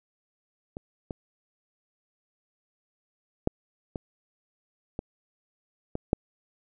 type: clicks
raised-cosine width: 2 ms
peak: -23 / -20 / -9 / -19 / -18 / -17 / -7 dBFS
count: 7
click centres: 0.769 / 1.108 / 3.474 / 3.958 / 4.991 / 5.954 / 6.131 s
effects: none